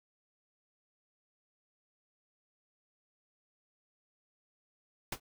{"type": "noise with exponential decay", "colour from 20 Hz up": "pink", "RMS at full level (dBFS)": -31, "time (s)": [5.12, 5.2], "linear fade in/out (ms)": 5, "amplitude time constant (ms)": 17, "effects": []}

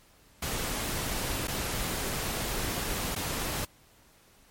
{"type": "noise with dropouts", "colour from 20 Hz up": "pink", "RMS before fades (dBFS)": -32, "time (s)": [0.42, 3.65], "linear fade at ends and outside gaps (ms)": 5, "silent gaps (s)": [[1.473, 1.48], [3.15, 3.16]], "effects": ["pink hiss -60 dBFS RMS until 4.5 s", "MP3 64 kbps"]}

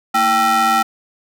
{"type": "ring-modulated tone", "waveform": "square", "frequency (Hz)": 277.2, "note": "C#4", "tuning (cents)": 0, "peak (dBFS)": -10, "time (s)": [0.14, 0.83], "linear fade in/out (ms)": 10, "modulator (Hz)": 1060, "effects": []}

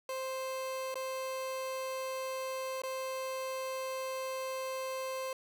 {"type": "tone with dropouts", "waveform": "30% pulse", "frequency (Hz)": 524, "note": "C5", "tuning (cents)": 2, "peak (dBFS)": -33, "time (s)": [0.09, 5.33], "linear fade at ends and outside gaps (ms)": 2, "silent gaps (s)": [[0.943, 0.955], [2.819, 2.835]], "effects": []}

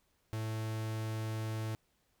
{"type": "tone", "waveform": "45% pulse", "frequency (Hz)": 110, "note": "A2", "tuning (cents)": 0, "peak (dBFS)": -35, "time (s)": [0.33, 1.75], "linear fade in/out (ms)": 0, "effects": ["pink hiss -75 dBFS RMS until 2.2 s"]}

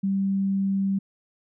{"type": "tone", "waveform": "sine", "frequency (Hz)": 195.1, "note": "G3", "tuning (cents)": -8, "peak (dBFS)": -21, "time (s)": [0.03, 0.99], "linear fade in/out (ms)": 10, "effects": []}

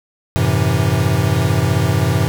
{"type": "chord", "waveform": "square", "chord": "F# half-diminished seventh", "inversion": "none", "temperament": "equal with one note detuned", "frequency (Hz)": [92.5, 108.05, 130.81, 164.81], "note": ["F#2", "A2", "C3", "E3"], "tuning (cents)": [0, -31, 0, 0], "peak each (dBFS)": [-20, -19, -19, -21], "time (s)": [0.36, 2.28], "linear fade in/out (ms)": 0, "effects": []}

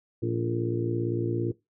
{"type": "harmonic tone with a mistuned harmonic", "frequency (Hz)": 57.7, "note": "A#1", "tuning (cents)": -17, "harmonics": [2, 3, 4, 5, 6, 7, 8], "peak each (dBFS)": [-30, -39, -40, -33, -29, -39, -37], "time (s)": [0.22, 1.52], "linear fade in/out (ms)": 10, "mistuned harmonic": 7, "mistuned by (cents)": 61, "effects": ["noise-tail reverb RT60 0.2 s tail -19 dB re dry"]}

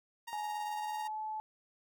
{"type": "tone with tremolo", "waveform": "sawtooth", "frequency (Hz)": 932.3, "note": "A#5", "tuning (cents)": 0, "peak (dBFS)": -37, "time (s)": [0.27, 1.08], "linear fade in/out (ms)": 10, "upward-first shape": "sine", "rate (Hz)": 18, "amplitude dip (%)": 40}
{"type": "tone with pitch glide", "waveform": "sine", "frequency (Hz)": [844, 864.7], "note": ["G#5", "A5"], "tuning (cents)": [28, -30], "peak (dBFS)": -36, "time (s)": [0.33, 1.4], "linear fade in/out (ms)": 0, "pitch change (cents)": 42, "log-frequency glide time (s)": [0.68, 1.21]}
{"effects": []}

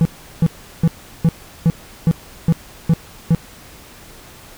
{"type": "tone bursts", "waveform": "triangle", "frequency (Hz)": 164.8, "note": "E3", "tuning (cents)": 0, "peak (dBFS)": -7, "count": 9, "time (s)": [0.01, 3.348], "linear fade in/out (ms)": 0, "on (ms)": 42, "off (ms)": 370, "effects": ["pink hiss -41 dBFS RMS until 4.57 s"]}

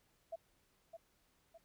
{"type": "tone with echo", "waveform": "sine", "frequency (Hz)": 664, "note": "E5", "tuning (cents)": 12, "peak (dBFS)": -40, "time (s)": [0.32, 0.36], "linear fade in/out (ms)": 10, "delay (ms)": 610, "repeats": 2, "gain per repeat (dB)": -7, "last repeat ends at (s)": 1.58, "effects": ["pink hiss -75 dBFS RMS until 1.64 s"]}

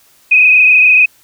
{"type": "tone with frequency modulation", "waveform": "sine", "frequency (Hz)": 2511, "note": "D#7", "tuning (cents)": 15, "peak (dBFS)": -4, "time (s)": [0.31, 1.06], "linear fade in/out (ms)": 10, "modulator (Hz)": 27, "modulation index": 2.3, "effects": ["white hiss -49 dBFS RMS until 1.23 s"]}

